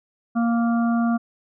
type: harmonic tone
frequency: 233.1 Hz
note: A#3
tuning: in tune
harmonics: 1 / 3 / 5 / 6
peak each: -18 / -28 / -32 / -34 dBFS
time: 0.35-1.18 s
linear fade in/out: 20 ms
effects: none